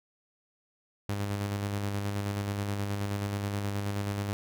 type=tone with tremolo; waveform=sawtooth; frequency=101.1 Hz; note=G#2; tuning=46 cents flat; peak=-25 dBFS; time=1.09-4.33 s; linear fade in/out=0 ms; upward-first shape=square; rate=9.4 Hz; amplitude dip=30%; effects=none